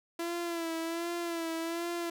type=tone with vibrato; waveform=sawtooth; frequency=335.6 Hz; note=E4; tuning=31 cents sharp; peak=-29 dBFS; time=0.19-2.1 s; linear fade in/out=5 ms; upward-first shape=sine; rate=1.3 Hz; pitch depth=46 cents each way; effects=none

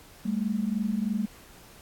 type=tone pair together; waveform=sine; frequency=200 / 223.1 Hz; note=G3 / A3; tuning=+35 / +24 cents; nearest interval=major second; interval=189 cents; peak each=-28 dBFS; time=0.25-1.26 s; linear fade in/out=10 ms; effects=pink hiss -52 dBFS RMS until 1.81 s + AAC 64 kbps

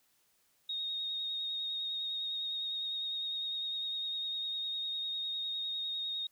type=tone with vibrato; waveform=sine; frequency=3729 Hz; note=A#7; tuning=in tune; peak=-34 dBFS; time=0.69-6.27 s; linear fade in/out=5 ms; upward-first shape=sine; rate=9.9 Hz; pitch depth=19 cents each way; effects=white hiss -72 dBFS RMS until 6.31 s

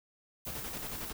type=noise; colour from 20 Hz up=violet; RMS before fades=-43 dBFS; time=0.45-1.1 s; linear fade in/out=2 ms
type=noise with tremolo; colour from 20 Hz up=pink; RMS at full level=-41 dBFS; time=0.46-1.13 s; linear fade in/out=10 ms; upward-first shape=square; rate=11 Hz; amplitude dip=45%
effects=none

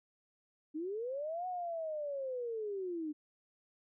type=linear two-way sweep; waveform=sine; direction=up then down; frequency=293.7 to 740 to 293.7 Hz; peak=-36 dBFS; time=0.74-3.13 s; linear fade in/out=20 ms; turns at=1.47 s; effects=none

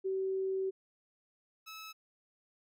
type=tone pair in turn; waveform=sine / 15% pulse; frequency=382.2 / 1299 Hz; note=G4 / E6; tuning=-44 / -26 cents; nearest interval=octave + major sixth; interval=2118 cents; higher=second; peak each=-31 / -39 dBFS; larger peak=first; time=0.04-0.71 / 1.66-1.93 s; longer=first; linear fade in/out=20 ms; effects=none

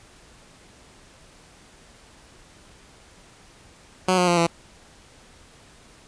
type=tone with pitch steps; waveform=10% pulse; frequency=185 / 179.32 / 173.81 / 168.47 Hz; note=F#3 / F3 / F3 / E3; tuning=0 / +46 / -8 / +38 cents; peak=-9 dBFS; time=4.08-4.468 s; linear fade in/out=5 ms; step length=97 ms; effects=pink hiss -51 dBFS RMS until 6.07 s + resampled to 22050 Hz

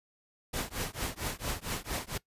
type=noise with tremolo; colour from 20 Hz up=pink; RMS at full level=-32 dBFS; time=0.53-2.18 s; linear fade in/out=10 ms; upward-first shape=triangle; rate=4.4 Hz; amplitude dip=100%; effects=noise-tail reverb RT60 0.1 s tail -20 dB re dry + resampled to 32000 Hz

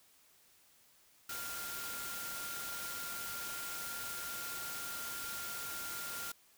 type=tone in noise; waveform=sine; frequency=1396.9 Hz; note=F6; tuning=in tune; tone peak=-45 dBFS; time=1.29-6.32 s; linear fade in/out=5 ms; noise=white; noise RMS=-43 dBFS; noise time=1.29-6.32 s; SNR=-5 dB; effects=white hiss -66 dBFS RMS until 6.57 s

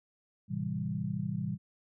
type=chord; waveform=sine; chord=A minor seventh; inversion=none; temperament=equal with one note detuned; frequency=110 / 130.81 / 162.73 / 196 Hz; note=A2 / C3 / E3 / G3; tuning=0 / 0 / -22 / 0 cents; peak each=-39 / -38 / -36 / -36 dBFS; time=0.48-1.58 s; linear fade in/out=50 ms; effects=none

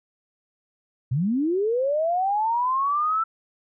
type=linear sweep; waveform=sine; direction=up; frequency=114.3 to 1338 Hz; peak=-20 dBFS; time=1.11-3.24 s; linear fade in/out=10 ms; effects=none

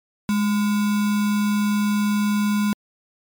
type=tone with sample-and-hold; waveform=sine; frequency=207.7 Hz; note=G#3; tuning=in tune; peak=-17 dBFS; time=0.29-2.73 s; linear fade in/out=0 ms; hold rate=1225 Hz; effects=MP3 96 kbps

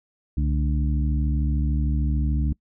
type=harmonic tone with a mistuned harmonic; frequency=73.42 Hz; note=D2; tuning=in tune; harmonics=1 / 2 / 3 / 4; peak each=-21 / -27 / -31 / -33 dBFS; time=0.37-2.53 s; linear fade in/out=5 ms; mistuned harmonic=1; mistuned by=-140 cents; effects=noise-tail reverb RT60 0.1 s tail -24 dB re dry

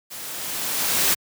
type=noise with level ramp; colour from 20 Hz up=white; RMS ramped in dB=-36 to -18 dBFS; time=0.1-1.15 s; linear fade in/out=20 ms; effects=high-pass 100 Hz 12 dB/octave

